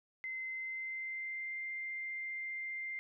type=tone with pitch glide; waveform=sine; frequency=2063 to 2095 Hz; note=C7 to C7; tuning=-25 to +2 cents; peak=-38 dBFS; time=0.24-2.99 s; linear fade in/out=0 ms; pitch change=+27 cents; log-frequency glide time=0.47-1.59 s; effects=none